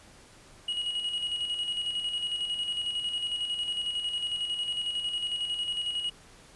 triangle tone with tremolo, 2900 Hz, F#7, 35 cents flat, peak -26 dBFS, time 0.68-6.1 s, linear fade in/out 5 ms, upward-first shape square, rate 11 Hz, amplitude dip 45%, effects pink hiss -54 dBFS RMS until 6.55 s + resampled to 24000 Hz

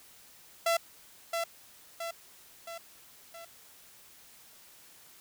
sawtooth tone with echo, 672 Hz, E5, 33 cents sharp, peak -21 dBFS, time 0.66-0.77 s, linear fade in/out 5 ms, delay 670 ms, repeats 4, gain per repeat -5 dB, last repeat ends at 3.45 s, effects white hiss -56 dBFS RMS until 5.2 s

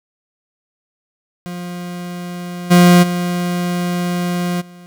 40% pulse tone with level steps, 176.6 Hz, F3, 20 cents sharp, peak -24 / -5 / -16 / -36 dBFS, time 1.46-4.86 s, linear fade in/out 0 ms, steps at 2.7 / 3.02 / 4.6 s, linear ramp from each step 20 ms, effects none

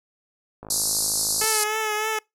click train, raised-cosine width 1 ms, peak -24 dBFS, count 44, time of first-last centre 0.63-1.438 s, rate 53.2 Hz
white band-pass noise, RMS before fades -24 dBFS, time 0.7-1.64 s, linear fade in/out 5 ms, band 4100 to 12000 Hz, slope 96 dB/octave
10% pulse tone with vibrato, 431 Hz, A4, 36 cents flat, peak -15 dBFS, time 1.41-2.19 s, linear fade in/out 5 ms, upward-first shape triangle, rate 3.3 Hz, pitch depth 43 cents each way
effects noise-tail reverb RT60 0.2 s tail -26 dB re dry

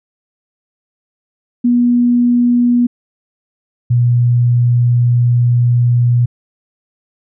sine tone pair in turn, 242.1 / 121.05 Hz, B3 / B2, -34 / -34 cents, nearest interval octave, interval 1200 cents, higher first, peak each -8 dBFS, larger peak neither, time 1.64-2.87 / 3.9-6.26 s, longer second, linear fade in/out 10 ms, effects none

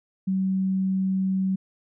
sine tone, 190 Hz, F#3, 46 cents sharp, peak -21 dBFS, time 0.27-1.56 s, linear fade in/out 10 ms, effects none

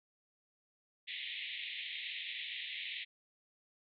white band-pass noise, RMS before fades -43 dBFS, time 1.07-3.05 s, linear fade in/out 20 ms, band 1900 to 3800 Hz, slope 96 dB/octave, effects none

